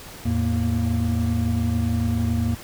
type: tone cluster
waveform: triangle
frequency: 81.3 / 108.4 / 233 Hz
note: E2 / A2 / A#3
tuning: -23 / -25 / -1 cents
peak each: -22 dBFS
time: 0.25-2.55 s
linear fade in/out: 10 ms
effects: pink hiss -40 dBFS RMS until 2.63 s